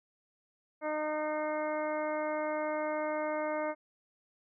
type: harmonic tone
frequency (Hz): 305.6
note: D#4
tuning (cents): -31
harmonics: 1 / 2 / 3 / 4 / 5 / 6 / 7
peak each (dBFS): -39 / -33 / -39 / -42 / -45 / -50 / -44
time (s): 0.81-3.75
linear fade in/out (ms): 50
effects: none